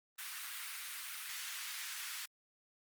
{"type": "high-pass noise", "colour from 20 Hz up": "pink", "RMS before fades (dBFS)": -44, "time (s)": [0.18, 2.26], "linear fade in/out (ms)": 10, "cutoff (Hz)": 1400, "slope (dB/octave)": 24, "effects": ["Opus 32 kbps"]}